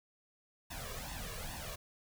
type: noise with flanger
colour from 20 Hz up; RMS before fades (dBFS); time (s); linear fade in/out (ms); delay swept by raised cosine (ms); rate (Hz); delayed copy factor
pink; -43; 0.7-1.76; 10; 1.1 to 1.79; 2.4; +0.8
effects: none